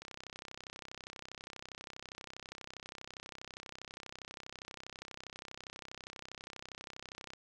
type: click train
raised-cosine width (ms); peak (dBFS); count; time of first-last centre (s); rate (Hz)
0.2; -28; 238; 0.02-7.335; 32.4
effects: none